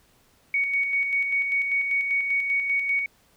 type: tone with tremolo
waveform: sine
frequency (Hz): 2235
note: C#7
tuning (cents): +14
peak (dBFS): -20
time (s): 0.54-3.06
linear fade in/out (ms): 2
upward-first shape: square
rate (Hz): 5.1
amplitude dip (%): 40
effects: pink hiss -61 dBFS RMS until 3.36 s